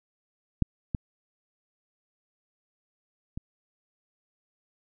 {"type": "clicks", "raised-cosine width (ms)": 5, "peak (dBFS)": [-9, -15, -22], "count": 3, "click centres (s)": [0.623, 0.948, 3.375], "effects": []}